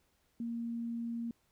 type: tone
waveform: sine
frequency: 233.1 Hz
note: A#3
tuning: in tune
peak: -35 dBFS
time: 0.4-1.31 s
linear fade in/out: 2 ms
effects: pink hiss -74 dBFS RMS until 1.51 s